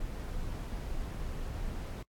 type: noise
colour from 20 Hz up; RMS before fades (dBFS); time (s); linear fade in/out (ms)
brown; -37; 0-2.03; 5
effects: noise-tail reverb RT60 0.1 s tail -26 dB re dry + AAC 64 kbps